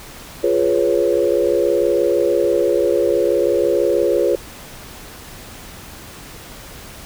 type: chord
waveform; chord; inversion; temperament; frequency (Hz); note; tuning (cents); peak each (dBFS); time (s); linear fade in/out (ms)
sine; C# dominant seventh; first; equal; 349.2 / 415.3 / 493.9 / 554.4; E#4 / G#4 / B4 / C#5; 0 / 0 / 0 / 0; -19; 0.43-4.36; 10
effects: pink hiss -37 dBFS RMS until 7.05 s